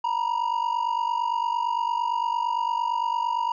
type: ring-modulated tone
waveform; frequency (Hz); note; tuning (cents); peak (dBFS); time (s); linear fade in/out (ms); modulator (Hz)
triangle; 949; A#5; +31; -18; 0.04-3.52; 2; 24.4
effects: resampled to 16000 Hz